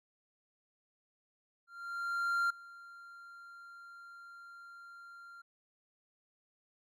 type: tone with ADSR envelope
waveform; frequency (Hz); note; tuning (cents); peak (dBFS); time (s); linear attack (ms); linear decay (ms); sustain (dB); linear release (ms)
triangle; 1387; F6; -12; -26; 1.67-5.42; 830; 6; -22; 10
effects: none